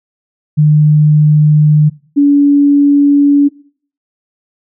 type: tone pair in turn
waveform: sine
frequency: 151.2 / 285.4 Hz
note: D#3 / D4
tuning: -49 / -49 cents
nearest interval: major seventh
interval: 1100 cents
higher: second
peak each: -4 dBFS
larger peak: neither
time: 0.57-1.9 / 2.16-3.49 s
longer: neither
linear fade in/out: 20 ms
effects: noise-tail reverb RT60 0.5 s tail -21 dB re dry